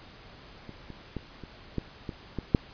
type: clicks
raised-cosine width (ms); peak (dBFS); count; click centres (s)
3; -28 / -28 / -20 / -28 / -16 / -21 / -18 / -6; 8; 0.693 / 0.903 / 1.167 / 1.437 / 1.783 / 2.092 / 2.387 / 2.548
effects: pink hiss -50 dBFS RMS until 2.73 s + resampled to 11025 Hz